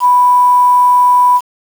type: tone with quantisation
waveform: sine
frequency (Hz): 987.8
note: B5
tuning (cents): 0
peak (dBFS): -5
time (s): 0-1.41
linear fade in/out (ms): 50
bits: 5
effects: none